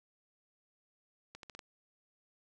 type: accelerating click train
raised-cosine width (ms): 0.2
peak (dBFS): -30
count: 5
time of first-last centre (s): 1.35-1.592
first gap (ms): 82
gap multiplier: 0.8
effects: none